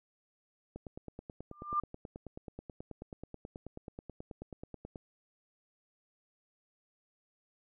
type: click train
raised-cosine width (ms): 2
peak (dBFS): -30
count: 40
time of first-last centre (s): 0.76-4.958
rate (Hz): 9.29
type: tone with exponential growth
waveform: sine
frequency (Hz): 1195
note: D6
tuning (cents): +30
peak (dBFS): -25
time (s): 1.51-1.8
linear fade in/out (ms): 5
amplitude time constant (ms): 63
effects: none